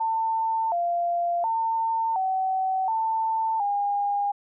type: tone with pitch steps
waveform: sine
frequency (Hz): 896 / 692 / 903 / 758 / 892 / 811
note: A5 / F5 / A5 / F#5 / A5 / G#5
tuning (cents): +31 / -16 / +45 / +42 / +23 / -41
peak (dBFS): -22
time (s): 0-4.32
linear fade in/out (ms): 10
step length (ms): 720
effects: none